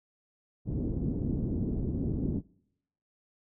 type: low-pass noise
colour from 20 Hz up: white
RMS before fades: -31 dBFS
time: 0.65-2.42 s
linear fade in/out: 50 ms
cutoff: 290 Hz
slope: 24 dB/octave
effects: noise-tail reverb RT60 0.8 s tail -25 dB re dry